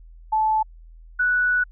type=tone pair in turn; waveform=sine; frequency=870 / 1477.1 Hz; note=A5 / F#6; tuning=-20 / -3 cents; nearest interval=major sixth; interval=917 cents; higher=second; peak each=-17 dBFS; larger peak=neither; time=0.32-0.63 / 1.19-1.64 s; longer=second; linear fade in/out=10 ms; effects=added 41 Hz sine -42 dBFS peak until 1.71 s